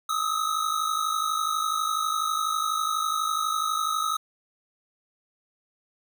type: tone pair together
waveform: square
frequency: 1244.5 / 1296.6 Hz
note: D#6 / E6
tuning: 0 / -29 cents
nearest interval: minor second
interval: 71 cents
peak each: -28 dBFS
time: 0.09-4.17 s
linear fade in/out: 5 ms
effects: none